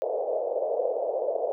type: band-pass noise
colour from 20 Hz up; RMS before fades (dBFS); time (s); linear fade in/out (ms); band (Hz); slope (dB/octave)
pink; -28; 0.02-1.52; 0; 470 to 660; 48
effects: none